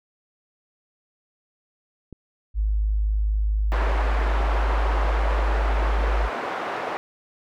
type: clicks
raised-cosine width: 3 ms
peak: -26 dBFS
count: 5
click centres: 2.127 / 3.725 / 3.894 / 4.407 / 5.05 s
type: tone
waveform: sine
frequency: 52.2 Hz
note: G#1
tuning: 10 cents sharp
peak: -19 dBFS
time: 2.54-6.3 s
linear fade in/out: 50 ms
type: band-pass noise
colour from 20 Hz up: pink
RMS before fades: -29 dBFS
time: 3.72-6.97 s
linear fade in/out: 0 ms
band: 510 to 1400 Hz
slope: 12 dB/octave
effects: none